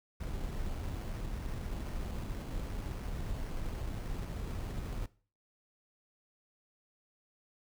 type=noise with sample-and-hold; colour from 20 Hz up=brown; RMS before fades=-38 dBFS; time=0.2-5.06 s; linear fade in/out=5 ms; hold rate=3675 Hz; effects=noise-tail reverb RT60 0.4 s tail -19 dB re dry